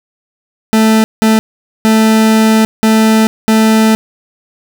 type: tone bursts at uneven times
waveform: 40% pulse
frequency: 220 Hz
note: A3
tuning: in tune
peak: -5 dBFS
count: 5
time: 0.73-1.04 / 1.22-1.39 / 1.85-2.65 / 2.83-3.27 / 3.48-3.95 s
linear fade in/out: 0 ms
effects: none